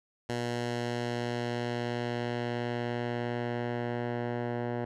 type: tone with low-pass filter sweep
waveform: 10% pulse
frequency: 120.2 Hz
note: B2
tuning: 46 cents flat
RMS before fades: -33 dBFS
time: 0.29-4.85 s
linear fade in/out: 5 ms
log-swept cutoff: 7500 to 1400 Hz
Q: 0.78
effects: none